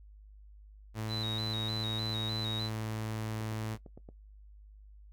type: tone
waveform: sawtooth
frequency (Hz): 109.6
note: A2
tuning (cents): -6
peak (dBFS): -31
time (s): 0.94-3.78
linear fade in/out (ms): 50
type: tone with vibrato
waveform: sine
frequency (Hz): 3900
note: B7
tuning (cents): -23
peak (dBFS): -36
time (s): 1.08-2.7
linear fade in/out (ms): 50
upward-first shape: square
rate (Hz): 3.3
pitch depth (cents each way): 48
type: click train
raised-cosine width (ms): 2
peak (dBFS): -35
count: 7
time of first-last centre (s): 3.41-4.089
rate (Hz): 8.84
effects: noise-tail reverb RT60 0.1 s tail -17 dB re dry + added 51 Hz sine -51 dBFS peak until 5.12 s